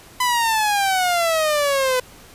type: exponential sweep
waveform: sawtooth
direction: down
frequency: 1010 to 500 Hz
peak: -13 dBFS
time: 0.2-2 s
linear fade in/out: 5 ms
effects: pink hiss -45 dBFS RMS until 2.34 s + resampled to 32000 Hz